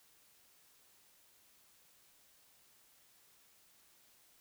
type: silence
effects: white hiss -67 dBFS RMS until 4.4 s